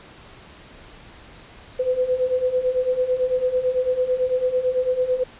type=beating tone pair; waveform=sine; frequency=501 / 510 Hz; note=B4 / C5; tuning=+25 / -44 cents; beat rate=9 Hz; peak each=-24 / -20 dBFS; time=1.79-5.24 s; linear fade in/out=10 ms; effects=pink hiss -45 dBFS RMS until 5.39 s + resampled to 8000 Hz